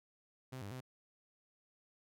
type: tone with pitch steps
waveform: sawtooth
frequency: 129.8 / 100.6 / 128.3 Hz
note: C3 / G2 / C3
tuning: -13 / +45 / -34 cents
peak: -40 dBFS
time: 0.52-0.808 s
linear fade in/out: 10 ms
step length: 96 ms
effects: none